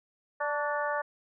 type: harmonic tone with a mistuned harmonic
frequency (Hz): 293.7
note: D4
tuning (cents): 0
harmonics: 2 / 3 / 4 / 5 / 6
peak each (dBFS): -32 / -34 / -35 / -36 / -37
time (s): 0.4-1.02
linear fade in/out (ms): 10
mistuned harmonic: 4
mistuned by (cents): -39
effects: none